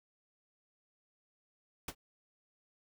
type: noise with exponential decay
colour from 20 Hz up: pink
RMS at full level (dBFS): -33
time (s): 1.88-1.95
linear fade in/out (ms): 5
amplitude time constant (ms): 15
effects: none